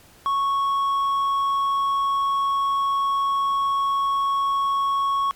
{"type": "tone with hard clipping", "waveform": "sine", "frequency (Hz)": 1106, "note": "C#6", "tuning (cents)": -4, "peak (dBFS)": -20, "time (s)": [0.26, 5.31], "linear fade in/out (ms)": 0, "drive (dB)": 3, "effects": ["pink hiss -51 dBFS RMS until 5.35 s", "MP3 96 kbps"]}